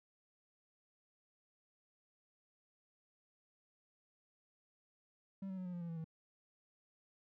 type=tone with pitch steps; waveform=triangle; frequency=194.1 / 189.01 / 184.05 / 179.23 / 174.53 / 169.95 / 165.5 / 161.16 Hz; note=G3 / F#3 / F#3 / F3 / F3 / F3 / E3 / E3; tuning=-17 / +37 / -9 / +45 / -1 / -47 / +7 / -39 cents; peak=-39 dBFS; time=5.42-6.044 s; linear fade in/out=5 ms; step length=78 ms; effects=none